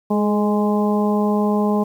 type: harmonic tone with a mistuned harmonic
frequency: 207.7 Hz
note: G#3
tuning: in tune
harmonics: 1 / 2 / 3 / 4 / 5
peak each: -17 / -22 / -26 / -26 / -28 dBFS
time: 0.1-1.84 s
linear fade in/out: 10 ms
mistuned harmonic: 2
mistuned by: +26 cents
effects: 8-bit